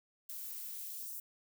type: noise with high-pass filter sweep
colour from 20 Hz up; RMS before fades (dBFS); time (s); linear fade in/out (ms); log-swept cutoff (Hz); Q
violet; -44; 0.29-1.2; 5; 220 to 8300; 0.97
effects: none